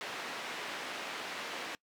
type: band-pass noise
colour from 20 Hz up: white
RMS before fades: -41 dBFS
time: 0.01-1.75 s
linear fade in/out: 0 ms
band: 260 to 2700 Hz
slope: 12 dB/octave
effects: noise-tail reverb RT60 0.1 s tail -24 dB re dry